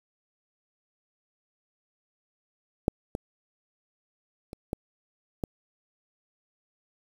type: clicks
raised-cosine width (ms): 2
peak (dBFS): -8 / -17 / -26 / -16 / -16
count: 5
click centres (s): 2.881 / 3.151 / 4.531 / 4.731 / 5.438
effects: 7-bit